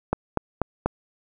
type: click train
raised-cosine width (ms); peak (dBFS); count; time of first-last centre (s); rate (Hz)
1; -7; 4; 0.13-0.86; 4.11
effects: none